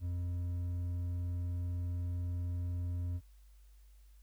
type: tone with hard clipping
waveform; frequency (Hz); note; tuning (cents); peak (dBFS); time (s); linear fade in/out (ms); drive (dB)
triangle; 88; F2; +14; -35; 0-3.21; 50; 7
effects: added 50 Hz sine -56 dBFS peak until 4.22 s + white hiss -73 dBFS RMS until 4.22 s